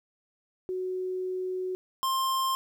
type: tone pair in turn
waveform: sine / square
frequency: 370 / 1056.2 Hz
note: F#4 / C6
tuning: 0 / +16 cents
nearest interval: octave + tritone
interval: 1816 cents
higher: second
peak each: -29 / -26 dBFS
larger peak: second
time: 0.69-1.75 / 2.03-2.55 s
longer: first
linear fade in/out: 0 ms
effects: 11-bit